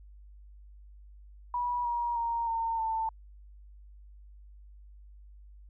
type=tone with pitch steps; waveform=sine; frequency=972 / 951.4 / 931.3 / 911.6 / 892.4 Hz; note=B5 / A#5 / A#5 / A#5 / A5; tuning=-28 / +35 / -2 / -39 / +24 cents; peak=-28 dBFS; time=1.54-3.09 s; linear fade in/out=2 ms; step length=310 ms; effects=added 50 Hz sine -49 dBFS peak until 5.69 s